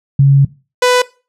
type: tone pair in turn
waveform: sine / sawtooth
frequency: 138.59 / 497.2 Hz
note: C#3 / B4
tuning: 0 / +12 cents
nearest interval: octave + minor seventh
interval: 2212 cents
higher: second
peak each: -4 dBFS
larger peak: neither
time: 0.19-0.45 / 0.82-1.02 s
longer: first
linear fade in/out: 5 ms
effects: noise-tail reverb RT60 0.3 s tail -19 dB re dry + low-pass 9000 Hz 12 dB/octave